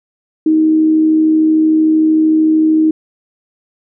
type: tone with amplitude modulation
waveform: sine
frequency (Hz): 314.4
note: D#4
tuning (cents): +18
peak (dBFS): -6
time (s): 0.46-2.91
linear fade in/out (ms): 5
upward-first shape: sine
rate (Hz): 73.2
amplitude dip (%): 30
effects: none